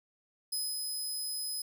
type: tone with ADSR envelope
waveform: 20% pulse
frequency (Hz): 5050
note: D#8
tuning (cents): +25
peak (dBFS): -26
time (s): 0.52-1.62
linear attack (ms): 9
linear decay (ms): 220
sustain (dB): -3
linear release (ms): 4
effects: none